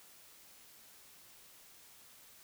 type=silence; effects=white hiss -59 dBFS RMS until 2.43 s